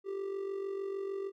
triangle tone with amplitude modulation, 392 Hz, G4, in tune, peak -30 dBFS, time 0.04-1.32 s, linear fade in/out 50 ms, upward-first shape sine, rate 46.6 Hz, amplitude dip 60%, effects none

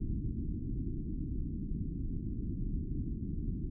pink low-pass noise, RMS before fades -36 dBFS, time 0-3.7 s, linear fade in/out 10 ms, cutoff 320 Hz, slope 48 dB/octave, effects none

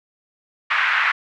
white band-pass noise, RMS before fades -19 dBFS, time 0.7-1.12 s, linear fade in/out 10 ms, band 1200 to 2100 Hz, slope 24 dB/octave, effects none

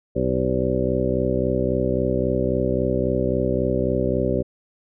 harmonic tone, 63.7 Hz, C2, 46 cents flat, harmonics 1 / 2 / 3 / 4 / 5 / 6 / 8 / 9, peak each -29 / -27 / -28 / -27 / -30 / -25 / -26 / -27 dBFS, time 0.15-4.43 s, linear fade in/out 20 ms, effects none

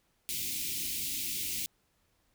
white band-stop noise, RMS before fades -35 dBFS, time 0.29-1.66 s, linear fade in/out 0 ms, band 360 to 2200 Hz, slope 48 dB/octave, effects pink hiss -73 dBFS RMS until 2.34 s

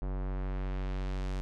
square tone with low-pass filter sweep, 47.1 Hz, F#1, 32 cents sharp, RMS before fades -34 dBFS, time 0.02-1.41 s, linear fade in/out 0 ms, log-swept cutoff 1000 to 7300 Hz, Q 0.76, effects none

